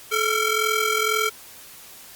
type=ring-modulated tone; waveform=20% pulse; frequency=906 Hz; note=A#5; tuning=50 cents flat; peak=-12 dBFS; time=0.11-1.3 s; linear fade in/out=20 ms; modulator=474 Hz; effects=white hiss -44 dBFS RMS until 2.15 s + Opus 48 kbps